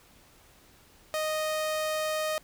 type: tone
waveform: sawtooth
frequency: 621 Hz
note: D#5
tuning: 3 cents flat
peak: -24 dBFS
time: 1.14-2.38 s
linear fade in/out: 0 ms
effects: pink hiss -58 dBFS RMS until 2.43 s